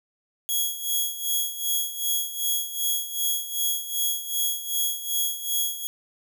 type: tone with tremolo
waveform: 5% pulse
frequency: 3322 Hz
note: G#7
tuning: in tune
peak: -13 dBFS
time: 0.49-5.87 s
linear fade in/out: 0 ms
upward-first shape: sine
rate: 2.6 Hz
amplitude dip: 75%
effects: none